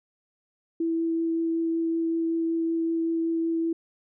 sine tone with vibrato, 329.6 Hz, E4, in tune, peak -23 dBFS, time 0.8-3.73 s, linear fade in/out 5 ms, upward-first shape triangle, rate 5.3 Hz, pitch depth 9 cents each way, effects none

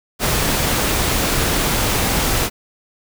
pink noise, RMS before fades -18 dBFS, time 0.19-2.5 s, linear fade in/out 50 ms, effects none

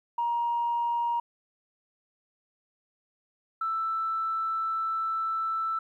sine tone pair in turn, 944 / 1323.9 Hz, A#5 / E6, +22 / +7 cents, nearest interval tritone, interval 585 cents, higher second, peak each -24 / -26 dBFS, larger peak first, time 0.18-1.2 / 3.61-5.79 s, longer second, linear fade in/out 5 ms, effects tanh soft clip ceiling -20 dBFS + 11-bit

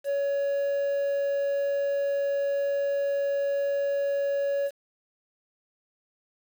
triangle tone with quantisation, 561 Hz, C#5, 21 cents sharp, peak -22 dBFS, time 0.04-4.71 s, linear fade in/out 50 ms, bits 8, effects none

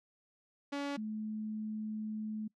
sawtooth / sine tone pair in turn, 283.4 / 215.5 Hz, C#4 / A3, +38 / -36 cents, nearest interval perfect fourth, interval 474 cents, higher first, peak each -31 / -36 dBFS, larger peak first, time 0.72-0.97 / 0.97-2.48 s, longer second, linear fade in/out 10 ms, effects noise-tail reverb RT60 0.1 s tail -23 dB re dry + low-pass 5000 Hz 12 dB/octave

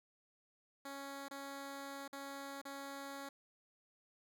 10% pulse tone with dropouts, 277.2 Hz, C#4, in tune, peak -37 dBFS, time 0.85-3.29 s, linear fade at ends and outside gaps 5 ms, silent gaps 1.284-1.31 / 2.079-2.128 / 2.616-2.652 s, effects none

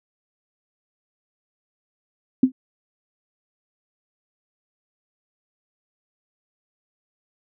sine tone with exponential decay, 258.9 Hz, C4, 18 cents flat, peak -7 dBFS, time 2.43-2.52 s, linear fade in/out 5 ms, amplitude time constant 19 ms, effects none

